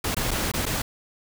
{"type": "noise with dropouts", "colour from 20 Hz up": "pink", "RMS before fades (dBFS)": -26, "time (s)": [0.04, 0.82], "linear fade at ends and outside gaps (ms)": 5, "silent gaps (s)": [[0.147, 0.166], [0.309, 0.313], [0.517, 0.537], [0.656, 0.663]], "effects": []}